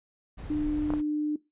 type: noise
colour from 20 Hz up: brown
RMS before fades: -38 dBFS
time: 0.37-1.02 s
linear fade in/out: 20 ms
type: tone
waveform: sine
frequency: 300.1 Hz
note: D4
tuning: 38 cents sharp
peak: -25 dBFS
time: 0.5-1.36 s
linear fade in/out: 5 ms
type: clicks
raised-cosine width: 1 ms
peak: -19 dBFS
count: 2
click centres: 0.904 / 0.937 s
effects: noise-tail reverb RT60 0.2 s tail -19 dB re dry + resampled to 8000 Hz